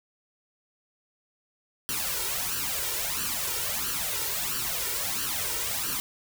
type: noise with flanger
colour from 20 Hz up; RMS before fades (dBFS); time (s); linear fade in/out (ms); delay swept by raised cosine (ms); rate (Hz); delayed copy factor
white; -30; 1.89-6; 0; 0.68 to 2.18; 1.5; +0.75
effects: none